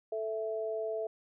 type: tone pair together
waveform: sine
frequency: 439.2 / 659.3 Hz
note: A4 / E5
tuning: -3 / 0 cents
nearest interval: perfect fifth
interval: 703 cents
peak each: -35 / -35 dBFS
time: 0.12-1.07 s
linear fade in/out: 5 ms
effects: none